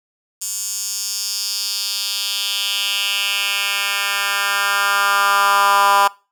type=tone with high-pass filter sweep; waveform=10% pulse; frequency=200 Hz; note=G3; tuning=35 cents sharp; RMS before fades=-19 dBFS; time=0.41-6.08 s; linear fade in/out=10 ms; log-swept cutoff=7300 to 960 Hz; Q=2.5; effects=noise-tail reverb RT60 0.3 s tail -22 dB re dry